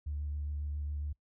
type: tone with vibrato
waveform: sine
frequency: 73.42 Hz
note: D2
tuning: in tune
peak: -33 dBFS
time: 0.06-1.13 s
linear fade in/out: 10 ms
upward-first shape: sine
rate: 7.3 Hz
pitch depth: 17 cents each way
effects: noise-tail reverb RT60 0.1 s tail -24 dB re dry + tanh soft clip ceiling -29 dBFS